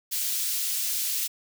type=high-pass noise; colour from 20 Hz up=white; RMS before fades=-28 dBFS; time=0.11-1.28 s; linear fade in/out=20 ms; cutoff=3400 Hz; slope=12 dB/octave; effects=none